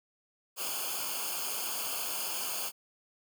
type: noise with comb filter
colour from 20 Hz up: white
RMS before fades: -35 dBFS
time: 0.56-2.72 s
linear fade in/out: 50 ms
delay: 0.52 ms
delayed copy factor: -0.95
effects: none